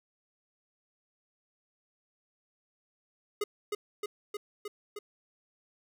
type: tone with echo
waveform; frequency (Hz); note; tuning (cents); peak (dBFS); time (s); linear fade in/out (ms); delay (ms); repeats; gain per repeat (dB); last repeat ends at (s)
square; 415.3; G#4; 0; -29; 3.41-3.44; 5; 310; 5; -2; 4.99
effects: none